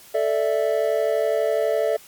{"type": "chord", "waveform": "triangle", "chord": "A suspended fourth", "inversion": "none", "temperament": "equal", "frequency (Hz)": [440, 587.3, 659.3], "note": ["A4", "D5", "E5"], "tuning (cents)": [0, 0, 0], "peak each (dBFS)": -21, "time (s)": [0.14, 1.97], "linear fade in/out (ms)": 10, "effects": ["white hiss -47 dBFS RMS until 2.07 s", "MP3 96 kbps"]}